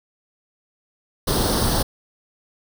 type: noise with comb filter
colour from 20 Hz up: pink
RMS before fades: -20 dBFS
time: 1.27-1.83 s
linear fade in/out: 10 ms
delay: 0.21 ms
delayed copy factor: +0.75
effects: none